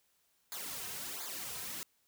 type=noise with flanger; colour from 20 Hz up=white; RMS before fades=-42 dBFS; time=0.52-1.83 s; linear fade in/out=0 ms; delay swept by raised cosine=0.35 to 3.55 ms; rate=1.4 Hz; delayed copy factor=-1; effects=white hiss -74 dBFS RMS until 2.07 s